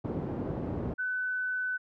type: band-pass noise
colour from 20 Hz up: pink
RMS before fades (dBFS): -34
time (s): 0.04-0.94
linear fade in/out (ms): 10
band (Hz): 100 to 460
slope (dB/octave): 12
type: tone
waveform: sine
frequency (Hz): 1504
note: F#6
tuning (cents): +28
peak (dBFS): -29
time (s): 0.98-1.78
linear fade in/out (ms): 20
effects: none